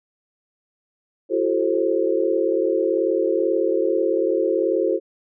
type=tone cluster; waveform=sine; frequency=338.5 / 376.7 / 439.1 / 530 Hz; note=E4 / F#4 / A4 / C5; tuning=+46 / +31 / -4 / +22 cents; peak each=-23 dBFS; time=1.29-5 s; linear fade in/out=50 ms; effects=none